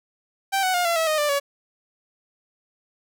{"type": "tone with pitch steps", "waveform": "sawtooth", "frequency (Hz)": [780, 744.8, 711.1, 679, 648.4, 619.1, 591.1, 564.4], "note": ["G5", "F#5", "F5", "F5", "E5", "D#5", "D5", "C#5"], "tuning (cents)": [-9, 11, 31, -49, -29, -9, 11, 31], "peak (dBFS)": -16, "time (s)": [0.52, 1.4], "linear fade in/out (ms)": 20, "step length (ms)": 110, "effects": []}